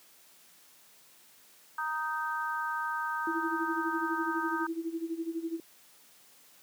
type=chord; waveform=sine; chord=Eb major; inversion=second; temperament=just; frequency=933.4 / 1244.5 / 1555.6 Hz; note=Bb5 / Eb6 / G6; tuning=+2 / 0 / -14 cents; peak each=-35 dBFS; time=1.78-4.67 s; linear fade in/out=5 ms
type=tone with tremolo; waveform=sine; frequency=329.6 Hz; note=E4; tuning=in tune; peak=-29 dBFS; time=3.27-5.6 s; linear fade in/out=2 ms; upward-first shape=sine; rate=12 Hz; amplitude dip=80%
effects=white hiss -59 dBFS RMS until 6.62 s + high-pass 150 Hz 12 dB/octave